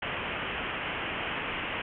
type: low-pass noise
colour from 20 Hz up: white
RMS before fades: -34 dBFS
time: 0.02-1.82 s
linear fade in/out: 5 ms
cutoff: 3100 Hz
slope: 96 dB/octave
effects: none